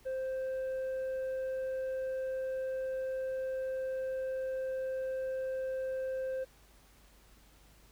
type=tone with tanh clipping; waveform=sine; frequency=523.3 Hz; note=C5; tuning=in tune; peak=-34 dBFS; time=0.05-6.45 s; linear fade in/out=20 ms; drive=4 dB; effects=added 50 Hz sine -61 dBFS peak until 7.91 s + pink hiss -63 dBFS RMS until 7.91 s